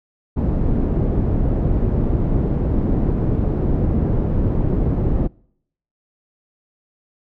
pink low-pass noise, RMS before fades -18 dBFS, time 0.36-5.28 s, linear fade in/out 20 ms, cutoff 340 Hz, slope 12 dB/octave, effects noise-tail reverb RT60 0.7 s tail -26 dB re dry

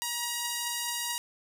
5% pulse beating tone pair, 952 / 956.6 Hz, A#5 / A#5, +36 / +44 cents, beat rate 4.6 Hz, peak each -19 / -28 dBFS, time 0.02-1.18 s, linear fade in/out 0 ms, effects none

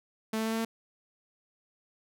sawtooth tone with pitch steps, 220 / 221.5 / 223.1 / 224.6 / 226.2 Hz, A3 / A3 / A3 / A3 / A3, 0 / +12 / +24 / +36 / +48 cents, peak -25 dBFS, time 0.33-0.65 s, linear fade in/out 5 ms, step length 64 ms, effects none

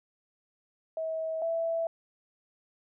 sine tone pair in turn, 643 / 661.5 Hz, E5 / E5, -43 / +6 cents, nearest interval unison, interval 49 cents, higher second, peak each -30 / -27 dBFS, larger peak second, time 0.97-1.42 / 1.42-1.87 s, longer neither, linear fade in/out 2 ms, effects none

